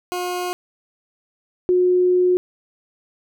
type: tone pair in turn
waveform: 20% pulse / sine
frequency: 358.7 / 362 Hz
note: F4 / F#4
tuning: +46 / -38 cents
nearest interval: unison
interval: 16 cents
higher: second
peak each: -18 / -13 dBFS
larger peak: second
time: 0.12-0.53 / 1.69-2.37 s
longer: second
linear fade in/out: 0 ms
effects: none